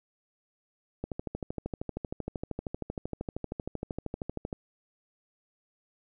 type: click train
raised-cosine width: 2 ms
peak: -20 dBFS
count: 46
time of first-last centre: 1.04-4.528 s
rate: 12.9 Hz
effects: none